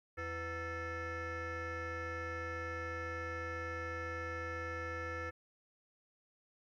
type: tone with frequency modulation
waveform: sine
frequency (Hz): 917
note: A#5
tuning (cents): -29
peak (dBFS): -36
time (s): 0.17-5.31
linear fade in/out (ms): 20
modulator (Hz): 416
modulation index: 2.6
effects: tanh soft clip ceiling -37 dBFS + 13-bit